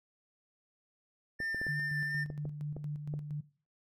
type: tone with vibrato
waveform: triangle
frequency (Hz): 1789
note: A6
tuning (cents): +28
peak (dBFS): -32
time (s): 1.39-2.25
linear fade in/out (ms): 20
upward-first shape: sine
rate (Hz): 2.9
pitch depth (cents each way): 12
type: clicks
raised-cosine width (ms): 2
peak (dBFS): -29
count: 8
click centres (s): 1.403 / 1.546 / 1.615 / 1.667 / 2.302 / 2.454 / 2.766 / 3.139
type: tone with tremolo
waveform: sine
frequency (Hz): 148.1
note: D3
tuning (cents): +15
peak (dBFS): -34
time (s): 1.68-3.41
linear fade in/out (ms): 10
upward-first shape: square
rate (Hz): 4.3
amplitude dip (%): 50
effects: noise-tail reverb RT60 0.4 s tail -18 dB re dry